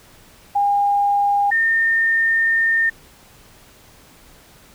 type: tone pair in turn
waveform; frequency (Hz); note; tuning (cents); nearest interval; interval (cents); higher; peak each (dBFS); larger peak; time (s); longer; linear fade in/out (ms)
sine; 810 / 1818.4; G#5 / A#6; -43 / -43; octave + major second; 1400; second; -14; neither; 0.55-1.51 / 1.51-2.9; second; 10
effects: pink hiss -48 dBFS RMS until 4.74 s